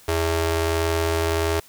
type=ring-modulated tone; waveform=sawtooth; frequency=246.6 Hz; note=B3; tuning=2 cents flat; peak=-13 dBFS; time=0.08-1.6 s; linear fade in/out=5 ms; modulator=164 Hz; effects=white hiss -50 dBFS RMS until 1.68 s